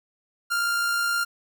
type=tone with amplitude modulation; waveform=45% pulse; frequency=1396.9 Hz; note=F6; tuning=in tune; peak=-21 dBFS; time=0.5-1.25 s; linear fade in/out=20 ms; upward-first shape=sine; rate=59.3 Hz; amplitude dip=30%; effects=none